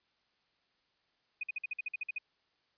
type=tone bursts; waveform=sine; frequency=2489 Hz; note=D#7; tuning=in tune; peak=-33 dBFS; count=11; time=1.41-2.184 s; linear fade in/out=5 ms; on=24 ms; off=51 ms; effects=white hiss -75 dBFS RMS until 2.77 s + resampled to 11025 Hz